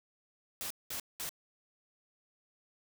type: noise bursts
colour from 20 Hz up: white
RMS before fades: -39 dBFS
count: 3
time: 0.61-1.292 s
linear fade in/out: 0 ms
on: 94 ms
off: 200 ms
effects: none